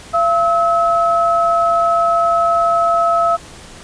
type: tone pair together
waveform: sine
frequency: 680 / 1292.2 Hz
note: F5 / E6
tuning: -46 / -35 cents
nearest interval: major seventh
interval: 1111 cents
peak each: -14 dBFS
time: 0.13-3.37 s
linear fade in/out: 20 ms
effects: pink hiss -37 dBFS RMS until 3.83 s + resampled to 22050 Hz